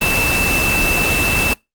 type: tone in noise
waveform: sine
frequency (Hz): 2651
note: E7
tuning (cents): +9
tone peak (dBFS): -16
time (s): 0.01-1.54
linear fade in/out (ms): 10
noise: pink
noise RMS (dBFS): -18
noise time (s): 0.01-1.54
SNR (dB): -1
effects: noise-tail reverb RT60 0.2 s tail -24 dB re dry + Opus 24 kbps